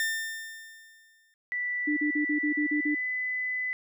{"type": "tone with exponential decay", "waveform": "40% pulse", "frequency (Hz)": 1800, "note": "A6", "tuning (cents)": 39, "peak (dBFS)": -24, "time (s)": [0, 1.34], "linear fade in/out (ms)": 1, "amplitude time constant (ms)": 290}
{"type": "tone with pitch glide", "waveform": "sine", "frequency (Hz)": [1970, 2006], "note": ["B6", "B6"], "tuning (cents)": [-5, 26], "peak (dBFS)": -28, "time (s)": [1.52, 3.73], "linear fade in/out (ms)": 0, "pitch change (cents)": 31, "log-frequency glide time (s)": [2.64, 3.05]}
{"type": "tone bursts", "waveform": "sine", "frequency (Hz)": 299, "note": "D4", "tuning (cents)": 31, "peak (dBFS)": -25, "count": 8, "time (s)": [1.87, 2.95], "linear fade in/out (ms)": 10, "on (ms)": 100, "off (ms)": 40}
{"effects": []}